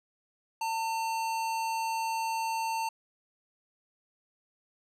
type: tone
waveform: square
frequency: 900 Hz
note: A5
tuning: 39 cents sharp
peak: -30 dBFS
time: 0.61-2.89 s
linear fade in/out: 5 ms
effects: low-pass 10000 Hz 12 dB/octave